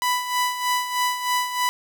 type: tone with tremolo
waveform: sawtooth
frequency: 992 Hz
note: B5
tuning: 7 cents sharp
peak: -15 dBFS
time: 0.02-1.69 s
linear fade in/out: 0 ms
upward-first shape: sine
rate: 3.2 Hz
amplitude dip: 65%
effects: 8-bit